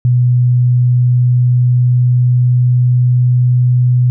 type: tone with pitch glide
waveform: sine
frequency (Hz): 123.47 to 124.26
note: B2 to B2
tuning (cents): 0 to +11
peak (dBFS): -7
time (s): 0.05-4.1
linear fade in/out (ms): 0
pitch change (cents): +11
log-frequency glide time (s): 0.36-3.85
effects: none